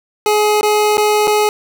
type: tone with dropouts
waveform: 25% pulse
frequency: 421.5 Hz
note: G#4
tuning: 26 cents sharp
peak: -7 dBFS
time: 0.26-1.49 s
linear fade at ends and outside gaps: 1 ms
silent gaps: 0.611-0.63 / 0.971-0.979 / 1.272-1.277 s
effects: none